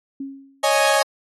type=tone with exponential decay; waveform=sine; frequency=273.1 Hz; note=C#4; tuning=26 cents flat; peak=-25 dBFS; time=0.2-0.71 s; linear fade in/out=5 ms; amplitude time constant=110 ms
type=chord; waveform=sawtooth; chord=C# suspended second; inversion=none; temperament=equal; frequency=554.4 / 622.3 / 830.6 Hz; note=C#5 / D#5 / G#5; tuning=0 / 0 / 0 cents; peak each=-16 dBFS; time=0.63-1.03 s; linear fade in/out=10 ms
effects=AAC 32 kbps